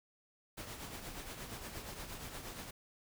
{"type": "noise with tremolo", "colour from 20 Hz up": "pink", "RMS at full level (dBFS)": -44, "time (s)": [0.57, 2.71], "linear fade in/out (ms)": 10, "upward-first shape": "triangle", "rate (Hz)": 8.5, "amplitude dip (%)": 55, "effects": []}